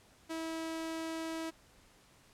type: tone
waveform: sawtooth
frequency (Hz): 324.4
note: E4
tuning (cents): -28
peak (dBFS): -33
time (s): 0.29-1.51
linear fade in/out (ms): 20
effects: pink hiss -63 dBFS RMS until 2.33 s + low-pass 11000 Hz 12 dB/octave